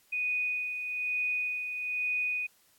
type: tone with tremolo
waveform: sine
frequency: 2482 Hz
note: D#7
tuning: 5 cents flat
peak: -27 dBFS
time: 0.12-2.47 s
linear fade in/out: 10 ms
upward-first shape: sine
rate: 1.1 Hz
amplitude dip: 50%
effects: white hiss -65 dBFS RMS until 2.78 s + AAC 64 kbps